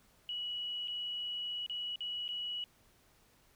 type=tone with dropouts; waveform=sine; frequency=2929 Hz; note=F#7; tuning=18 cents flat; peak=-36 dBFS; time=0.29-2.64 s; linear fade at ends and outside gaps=1 ms; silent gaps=0.875-0.881 / 1.663-1.697 / 1.958-2.006 / 2.28-2.289 s; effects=pink hiss -67 dBFS RMS until 3.55 s